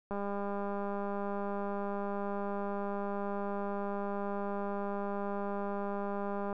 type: click train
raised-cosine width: 1 ms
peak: -24 dBFS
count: 1291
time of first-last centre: 0.11-6.528 s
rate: 201 Hz
effects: none